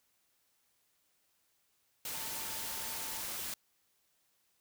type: tone in noise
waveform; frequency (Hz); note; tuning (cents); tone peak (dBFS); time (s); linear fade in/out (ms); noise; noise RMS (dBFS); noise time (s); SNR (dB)
sine; 895; A5; +29; -51; 2.14-3.21; 2; white; -40; 2.05-3.54; -14
effects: white hiss -75 dBFS RMS until 4.6 s